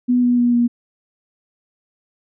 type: tone with pitch steps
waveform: sine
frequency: 246.9 / 244.2 / 241.5 / 238.9 Hz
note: B3 / B3 / B3 / A#3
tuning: 0 / -19 / -39 / +43 cents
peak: -12 dBFS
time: 0.08-0.68 s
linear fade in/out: 20 ms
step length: 150 ms
effects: none